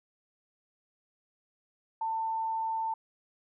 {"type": "tone", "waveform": "sine", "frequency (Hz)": 894, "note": "A5", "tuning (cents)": 27, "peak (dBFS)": -29, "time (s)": [2.01, 2.94], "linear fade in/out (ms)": 5, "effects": []}